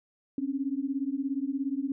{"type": "beating tone pair", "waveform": "sine", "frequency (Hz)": [265.5, 282.5], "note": ["C4", "C#4"], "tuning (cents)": [25, 33], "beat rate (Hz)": 17, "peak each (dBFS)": -31, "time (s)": [0.38, 1.92], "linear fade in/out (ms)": 2, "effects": []}